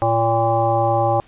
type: harmonic tone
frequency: 114.5 Hz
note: A#2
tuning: 31 cents flat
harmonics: 1 / 3 / 5 / 7 / 9 / 10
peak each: -22 / -25 / -20 / -18 / -27 / -30 dBFS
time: 0.02-1.2 s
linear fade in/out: 0 ms
effects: pink hiss -50 dBFS RMS until 1.27 s + resampled to 8000 Hz